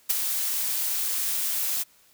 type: noise with ADSR envelope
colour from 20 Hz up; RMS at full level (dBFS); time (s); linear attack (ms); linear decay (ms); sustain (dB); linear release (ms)
blue; -20; 0.09-1.84; 15; 14; -7; 24
effects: white hiss -59 dBFS RMS until 2.13 s